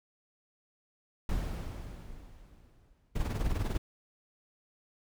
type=noise with exponential decay; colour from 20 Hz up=brown; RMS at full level=-31 dBFS; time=1.29-3.32 s; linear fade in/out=2 ms; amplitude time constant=440 ms
type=noise with tremolo; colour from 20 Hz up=brown; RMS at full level=-28 dBFS; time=3.15-3.78 s; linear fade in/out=10 ms; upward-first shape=triangle; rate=20 Hz; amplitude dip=75%
effects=none